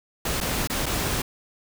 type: noise with dropouts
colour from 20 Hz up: pink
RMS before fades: -26 dBFS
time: 0.25-1.22 s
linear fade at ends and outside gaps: 5 ms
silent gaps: 0.404-0.41 / 0.674-0.698 / 0.859-0.863 s
effects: none